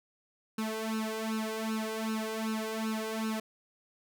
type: tone with flanger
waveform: sawtooth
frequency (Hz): 220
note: A3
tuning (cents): 0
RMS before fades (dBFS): -34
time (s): 0.58-3.4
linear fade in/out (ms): 5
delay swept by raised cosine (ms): 0.73 to 2.03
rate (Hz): 2.6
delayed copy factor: +0.95
effects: none